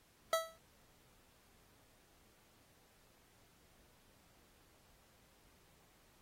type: tone with exponential decay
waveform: 25% pulse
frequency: 653 Hz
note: E5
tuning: 17 cents flat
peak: -24 dBFS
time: 0.33-0.58 s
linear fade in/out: 1 ms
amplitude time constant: 53 ms
effects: pink hiss -69 dBFS RMS until 6.21 s + AAC 48 kbps